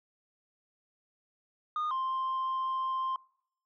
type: tone pair in turn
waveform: sine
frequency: 1226 / 1049.1 Hz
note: D#6 / C6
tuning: -26 / +4 cents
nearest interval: minor third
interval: 270 cents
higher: first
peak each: -27 dBFS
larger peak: neither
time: 1.76-1.91 / 1.91-3.16 s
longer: second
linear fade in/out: 2 ms
effects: noise-tail reverb RT60 0.7 s tail -26 dB re dry + tanh soft clip ceiling -28 dBFS